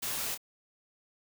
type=noise with echo; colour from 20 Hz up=white; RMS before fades=-35 dBFS; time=0.02-0.35 s; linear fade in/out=10 ms; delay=27 ms; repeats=1; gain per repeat=-7 dB; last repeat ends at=0.377 s; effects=none